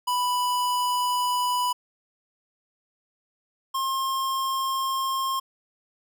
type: tone pair in turn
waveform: square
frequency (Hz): 989 / 1067.9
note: B5 / C6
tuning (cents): +2 / +35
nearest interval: minor second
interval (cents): 133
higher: second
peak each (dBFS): -23 / -25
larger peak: first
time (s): 0.07-1.73 / 3.74-5.4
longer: neither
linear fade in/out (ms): 10
effects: none